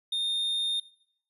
triangle tone, 3653 Hz, A#7, 36 cents flat, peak -25 dBFS, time 0.12-0.8 s, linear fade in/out 5 ms, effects noise-tail reverb RT60 0.6 s tail -17 dB re dry + resampled to 32000 Hz

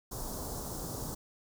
pink band-stop noise, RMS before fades -39 dBFS, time 0.11-1.15 s, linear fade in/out 10 ms, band 1100 to 5100 Hz, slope 24 dB/octave, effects none

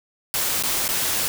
white noise with dropouts, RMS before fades -23 dBFS, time 0.34-1.28 s, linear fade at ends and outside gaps 0 ms, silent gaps 0.625-0.636 / 0.879-0.889 s, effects none

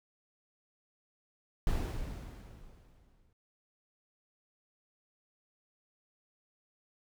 brown noise with exponential decay, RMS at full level -30 dBFS, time 1.67-3.33 s, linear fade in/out 1 ms, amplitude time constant 360 ms, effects none

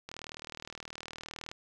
click train, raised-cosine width 0.2 ms, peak -24 dBFS, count 57, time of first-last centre 0.09-1.515 s, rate 39.3 Hz, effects none

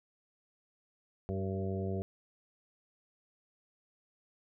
harmonic tone with a mistuned harmonic, 96 Hz, G2, 36 cents flat, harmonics 1 / 2 / 3 / 4 / 5 / 6 / 7, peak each -36 / -38 / -49 / -39 / -44 / -48 / -45 dBFS, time 1.29-2.02 s, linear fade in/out 0 ms, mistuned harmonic 5, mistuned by -18 cents, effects none

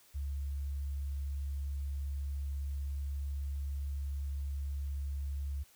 sine tone, 70.1 Hz, C#2, 20 cents sharp, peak -34 dBFS, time 0.14-5.64 s, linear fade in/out 20 ms, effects white hiss -63 dBFS RMS until 5.75 s

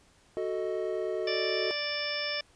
triangle chord, D# diminished, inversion first, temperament equal with one note detuned, 370 / 440 / 625.1 Hz, F#4 / A4 / D#5, 0 / 0 / +8 cents, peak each -31 / -32 / -33 dBFS, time 0.37-1.71 s, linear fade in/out 0 ms
harmonic tone, 587.3 Hz, D5, in tune, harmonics 1 / 2 / 3 / 4 / 5 / 6 / 8 / 9, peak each -37 / -44 / -38 / -37 / -41 / -40 / -44 / -35 dBFS, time 1.27-2.41 s, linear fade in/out 5 ms
effects pink hiss -62 dBFS RMS until 2.55 s + resampled to 22050 Hz

